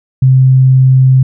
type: tone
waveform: sine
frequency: 130.81 Hz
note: C3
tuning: in tune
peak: -3 dBFS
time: 0.22-1.23 s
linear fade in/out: 5 ms
effects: none